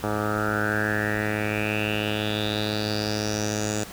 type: tone with low-pass filter sweep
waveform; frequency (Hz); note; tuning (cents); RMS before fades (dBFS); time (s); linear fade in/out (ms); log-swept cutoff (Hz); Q
10% pulse; 106; G#2; +36; -26; 0.03-3.84; 5; 1100 to 7300; 6.2
effects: pink hiss -41 dBFS RMS until 3.92 s